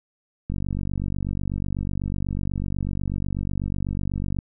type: click train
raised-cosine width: 5 ms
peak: -15 dBFS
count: 188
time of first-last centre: 0.5-4.388 s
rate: 48.1 Hz
effects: none